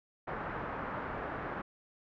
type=low-pass noise; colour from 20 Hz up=white; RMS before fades=-39 dBFS; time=0.27-1.62 s; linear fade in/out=10 ms; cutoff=1500 Hz; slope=24 dB/octave; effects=none